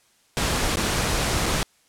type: noise with dropouts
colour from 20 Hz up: pink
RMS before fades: -23 dBFS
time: 0.37-1.63 s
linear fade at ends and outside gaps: 0 ms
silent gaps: 0.758-0.77 / 1.458-1.462 s
effects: white hiss -61 dBFS RMS until 1.88 s + low-pass 10000 Hz 12 dB/octave